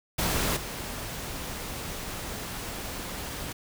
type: noise with level steps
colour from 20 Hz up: pink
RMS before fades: -27 / -36 dBFS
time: 0.18-3.53 s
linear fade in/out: 10 ms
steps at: 0.56 s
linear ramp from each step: 10 ms
effects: none